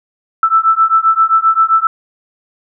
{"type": "beating tone pair", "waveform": "sine", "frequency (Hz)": [1318.5, 1326.1], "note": ["E6", "E6"], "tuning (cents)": [0, 10], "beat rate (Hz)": 7.6, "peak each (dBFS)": -11, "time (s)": [0.43, 1.87], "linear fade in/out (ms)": 2, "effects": []}